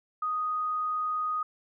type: tone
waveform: sine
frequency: 1244.5 Hz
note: D#6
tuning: in tune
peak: -27 dBFS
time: 0.22-1.43 s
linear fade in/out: 5 ms
effects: none